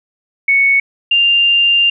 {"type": "tone pair in turn", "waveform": "sine", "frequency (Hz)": [2217, 2793], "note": ["C#7", "F7"], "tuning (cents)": [0, -1], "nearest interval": "major third", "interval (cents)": 399, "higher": "second", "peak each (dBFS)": -8, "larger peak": "neither", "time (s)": [[0.48, 0.8], [1.11, 1.9]], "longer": "second", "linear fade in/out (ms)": 5, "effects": []}